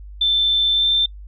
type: tone with pitch glide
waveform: sine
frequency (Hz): 3543 to 3566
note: A7 to A7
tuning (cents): +11 to +22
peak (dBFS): -14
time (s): 0.21-1.06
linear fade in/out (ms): 5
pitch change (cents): +11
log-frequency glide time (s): 0.73-0.87
effects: noise-tail reverb RT60 0.1 s tail -26 dB re dry + added 50 Hz sine -34 dBFS peak until 1.27 s